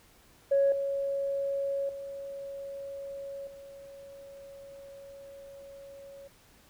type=tone with level steps; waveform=sine; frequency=554.4 Hz; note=C#5; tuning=in tune; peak=-20 / -28 / -37 / -45 dBFS; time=0.51-6.28 s; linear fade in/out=10 ms; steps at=0.72 / 1.89 / 3.47 s; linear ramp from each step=2 ms; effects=tanh soft clip ceiling -17 dBFS + pink hiss -60 dBFS RMS until 6.69 s